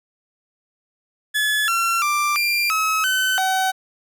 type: tone with pitch steps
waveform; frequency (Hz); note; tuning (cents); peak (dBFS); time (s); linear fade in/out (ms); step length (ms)
30% pulse; 1713 / 1361 / 1181 / 2382 / 1285 / 1521 / 758; A6 / F6 / D6 / D7 / E6 / F#6 / F#5; -47 / -45 / +9 / +24 / -45 / +47 / +42; -15; 1.34-3.72; 20; 340
effects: none